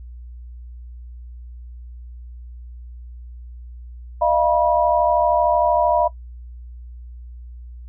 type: tone cluster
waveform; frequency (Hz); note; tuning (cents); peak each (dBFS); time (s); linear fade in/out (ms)
sine; 614 / 687 / 969; D#5 / F5 / B5; -23 / -29 / -33; -19; 4.21-6.08; 10
effects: noise-tail reverb RT60 0.1 s tail -18 dB re dry + added 60 Hz sine -34 dBFS peak until 7.88 s